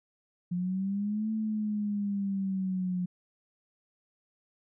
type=linear two-way sweep; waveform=sine; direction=up then down; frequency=174.61 to 220 to 178.7 Hz; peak=-28 dBFS; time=0.51-3.06 s; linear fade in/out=10 ms; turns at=1.31 s; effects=none